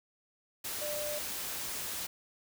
sine tone in noise, 595 Hz, D5, 22 cents sharp, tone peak -36 dBFS, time 0.81-1.19 s, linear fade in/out 10 ms, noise white, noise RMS -38 dBFS, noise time 0.64-2.07 s, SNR -1 dB, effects none

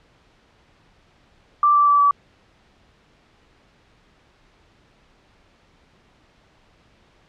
sine tone with pitch steps, 1174.7 / 1165.9 / 1157.2 / 1148.5 Hz, D6 / D6 / D6 / D6, 0 / -13 / -26 / -39 cents, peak -12 dBFS, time 1.63-2.11 s, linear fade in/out 2 ms, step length 120 ms, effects pink hiss -57 dBFS RMS until 7.28 s + low-pass 4000 Hz 12 dB/octave

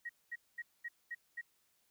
sine tone bursts, 1893 Hz, A#6, 26 cents sharp, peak -39 dBFS, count 6, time 0.05-1.414 s, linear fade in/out 10 ms, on 44 ms, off 220 ms, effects white hiss -75 dBFS RMS until 1.9 s

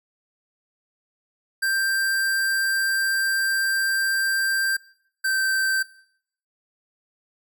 square tone pair in turn, 1577 / 1557.1 Hz, G6 / G6, +10 / -12 cents, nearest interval unison, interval 22 cents, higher first, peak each -21 dBFS, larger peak neither, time 1.62-4.77 / 5.24-5.83 s, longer first, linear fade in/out 10 ms, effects noise-tail reverb RT60 0.7 s tail -22 dB re dry

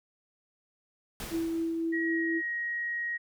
pink noise with exponential decay, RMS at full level -37 dBFS, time 1.2-2.22 s, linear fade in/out 1 ms, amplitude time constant 220 ms
sine tone with tremolo, 329.6 Hz, E4, in tune, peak -27 dBFS, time 1.3-2.42 s, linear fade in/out 50 ms, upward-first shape triangle, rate 3.9 Hz, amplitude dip 25%
sine tone with pitch glide, 1904 to 1889.8 Hz, A#6 to A#6, +36 to +23 cents, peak -30 dBFS, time 1.92-3.18 s, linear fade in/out 20 ms, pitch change -13 cents, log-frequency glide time 2.04-2.25 s
effects none

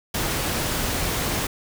pink noise, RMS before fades -25 dBFS, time 0.14-1.47 s, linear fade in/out 5 ms, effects none

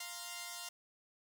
5% pulse chord, F suspended fourth, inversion none, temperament equal, 698.5 / 932.3 / 1046.5 Hz, F5 / Bb5 / C6, 0 / 0 / 0 cents, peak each -35 / -38 / -36 dBFS, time 0-0.69 s, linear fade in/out 5 ms, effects 11-bit

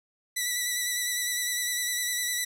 10% pulse tone with vibrato, 1966 Hz, B6, 8 cents flat, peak -18 dBFS, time 0.36-2.45 s, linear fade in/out 10 ms, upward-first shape square, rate 9.9 Hz, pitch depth 21 cents each way, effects none

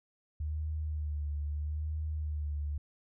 sine tone with vibrato, 75.4 Hz, D2, 46 cents sharp, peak -32 dBFS, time 0.4-2.78 s, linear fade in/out 5 ms, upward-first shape sine, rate 0.78 Hz, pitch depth 47 cents each way, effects none

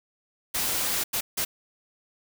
white noise bursts at uneven times, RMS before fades -27 dBFS, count 3, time 0.54-1.04 / 1.13-1.21 / 1.37-1.45 s, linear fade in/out 10 ms, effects none

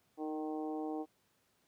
harmonic tone with a mistuned harmonic, 154.3 Hz, D#3, 14 cents flat, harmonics 2 / 3 / 4 / 5 / 6 / 7, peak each -38 / -43 / -49 / -44 / -55 / -56 dBFS, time 0.17-1.06 s, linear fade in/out 50 ms, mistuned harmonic 2, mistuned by +15 cents, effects pink hiss -74 dBFS RMS until 1.67 s + high-pass 100 Hz 12 dB/octave

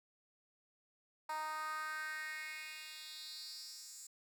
10% pulse tone with high-pass filter sweep, 310 Hz, D#4, 6 cents flat, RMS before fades -45 dBFS, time 1.29-4.07 s, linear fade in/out 5 ms, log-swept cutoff 890 to 7100 Hz, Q 3.8, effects none

